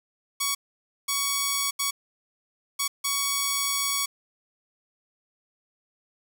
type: tone bursts at uneven times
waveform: 5% pulse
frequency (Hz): 1121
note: C#6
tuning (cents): +19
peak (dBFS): -12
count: 5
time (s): 0.4-0.55 / 1.08-1.71 / 1.79-1.91 / 2.79-2.88 / 3.04-4.06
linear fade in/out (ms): 10
effects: none